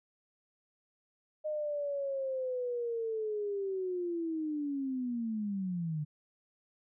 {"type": "linear sweep", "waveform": "sine", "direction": "down", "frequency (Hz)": [616, 146.6], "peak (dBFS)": -32, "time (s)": [1.44, 6.05], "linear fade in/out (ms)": 20, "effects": []}